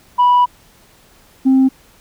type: tone pair in turn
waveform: sine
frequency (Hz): 982 / 264.1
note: B5 / C4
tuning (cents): -10 / +16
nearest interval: octave + major seventh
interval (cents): 2274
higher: first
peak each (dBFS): -6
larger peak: neither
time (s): 0.18-0.46 / 1.45-1.69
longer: first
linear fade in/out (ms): 20
effects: tanh soft clip ceiling -6 dBFS + pink hiss -49 dBFS RMS until 2 s